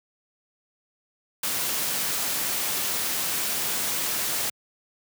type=noise; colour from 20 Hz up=white; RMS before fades=-27 dBFS; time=1.43-4.5 s; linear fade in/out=5 ms; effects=high-pass 100 Hz 12 dB/octave